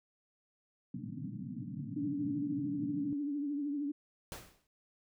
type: band-pass noise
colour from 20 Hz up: pink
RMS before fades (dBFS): -42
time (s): 0.94-3.13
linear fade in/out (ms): 2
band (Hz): 110 to 290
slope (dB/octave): 96
type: tone with vibrato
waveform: sine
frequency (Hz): 288.1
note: D4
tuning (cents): -33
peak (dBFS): -33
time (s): 1.96-3.92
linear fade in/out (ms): 10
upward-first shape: triangle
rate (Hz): 13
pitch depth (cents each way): 74
type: noise with exponential decay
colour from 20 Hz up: pink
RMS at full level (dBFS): -42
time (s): 4.32-4.67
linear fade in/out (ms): 1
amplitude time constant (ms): 76
effects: none